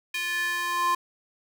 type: tone with high-pass filter sweep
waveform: square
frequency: 349.2 Hz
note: F4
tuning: in tune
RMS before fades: -27 dBFS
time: 0.14-0.95 s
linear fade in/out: 5 ms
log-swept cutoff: 2300 to 990 Hz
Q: 3.8
effects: none